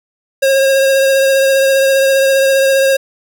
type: tone with vibrato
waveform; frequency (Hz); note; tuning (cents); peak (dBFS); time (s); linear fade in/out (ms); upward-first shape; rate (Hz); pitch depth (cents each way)
square; 540; C#5; -45; -9; 0.42-2.97; 10; triangle; 15; 19
effects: none